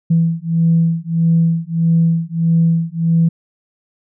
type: beating tone pair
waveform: sine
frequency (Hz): 164.81 / 166.41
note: E3 / E3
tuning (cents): 0 / +17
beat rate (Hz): 1.6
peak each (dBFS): -14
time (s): 0.1-3.29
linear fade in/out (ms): 10
effects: tanh soft clip ceiling -4 dBFS